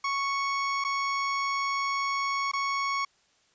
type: tone with dropouts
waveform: 30% pulse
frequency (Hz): 1108.7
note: C#6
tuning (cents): 0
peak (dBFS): -24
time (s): 0.04-3.05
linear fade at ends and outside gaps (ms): 5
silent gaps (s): 0.841-0.847 / 2.516-2.534
effects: white hiss -66 dBFS RMS until 3.54 s + resampled to 16000 Hz